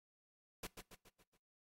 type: noise with echo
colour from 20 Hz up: pink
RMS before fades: -45 dBFS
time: 0.63-0.67 s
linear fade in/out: 5 ms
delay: 140 ms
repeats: 5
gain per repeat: -6 dB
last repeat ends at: 1.37 s
effects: noise-tail reverb RT60 0.3 s tail -22 dB re dry + AAC 48 kbps